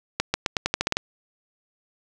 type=accelerating click train; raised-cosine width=0.2 ms; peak=-4 dBFS; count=10; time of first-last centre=0.2-0.969 s; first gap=140 ms; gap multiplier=0.87; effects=none